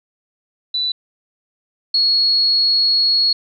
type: tone pair in turn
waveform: sine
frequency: 3975 / 4333 Hz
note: B7 / C#8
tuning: +10 / -40 cents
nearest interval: minor second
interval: 150 cents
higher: second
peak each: -17 / -12 dBFS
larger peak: second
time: 0.74-0.92 / 1.94-3.33 s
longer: second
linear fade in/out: 5 ms
effects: none